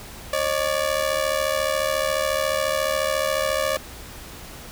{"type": "ring-modulated tone", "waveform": "sawtooth", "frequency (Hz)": 576, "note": "D5", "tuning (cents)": -34, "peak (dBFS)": -14, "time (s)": [0.33, 3.77], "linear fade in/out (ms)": 0, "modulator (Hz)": 37.1, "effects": ["added 60 Hz sine -46 dBFS peak until 4.71 s", "pink hiss -40 dBFS RMS until 4.71 s"]}